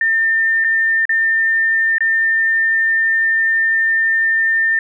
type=tone with dropouts; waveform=sine; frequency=1803 Hz; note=A6; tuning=42 cents sharp; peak=-12 dBFS; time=0.01-4.79 s; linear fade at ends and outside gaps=2 ms; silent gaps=0.641-0.645 / 1.054-1.093 / 1.983-2.006 s; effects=none